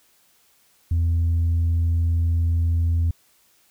sine tone, 83.7 Hz, E2, 27 cents sharp, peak -15 dBFS, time 0.91-3.11 s, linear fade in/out 5 ms, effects tanh soft clip ceiling -16 dBFS + white hiss -60 dBFS RMS until 3.7 s

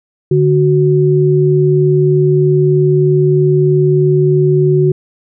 sine tone pair together, 146.83 / 370 Hz, D3 / F#4, 0 / 0 cents, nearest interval octave + major third, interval 1600 cents, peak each -10 dBFS, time 0.31-4.92 s, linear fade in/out 5 ms, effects none

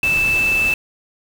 sine tone in noise, 2637 Hz, E7, in tune, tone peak -14 dBFS, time 0.03-0.74 s, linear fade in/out 2 ms, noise pink, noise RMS -28 dBFS, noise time 0.03-0.74 s, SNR +11 dB, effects none

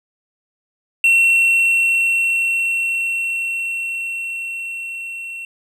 triangle tone with level ramp, 2717 Hz, F7, 48 cents flat, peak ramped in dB -8 to -26 dBFS, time 1.04-5.45 s, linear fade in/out 2 ms, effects none

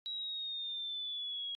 sine exponential sweep, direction down, 3883 to 3295 Hz, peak -37 dBFS, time 0.06-1.55 s, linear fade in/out 0 ms, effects AAC 32 kbps

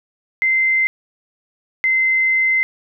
sine tone pair in turn, 2076 / 2067 Hz, C7 / C7, -14 / -22 cents, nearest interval unison, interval 8 cents, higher first, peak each -13 dBFS, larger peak neither, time 0.42-0.87 / 1.84-2.63 s, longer second, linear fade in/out 0 ms, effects none

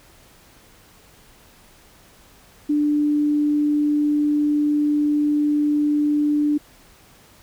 sine tone, 295.7 Hz, D4, 12 cents sharp, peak -16 dBFS, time 2.69-6.58 s, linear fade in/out 10 ms, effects pink hiss -51 dBFS RMS until 7.42 s

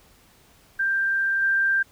sine tone with level steps, 1581 Hz, G6, 14 cents sharp, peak -20 / -18 dBFS, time 0.79-1.83 s, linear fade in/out 10 ms, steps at 1.42 s, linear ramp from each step 5 ms, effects pink hiss -56 dBFS RMS until 1.91 s

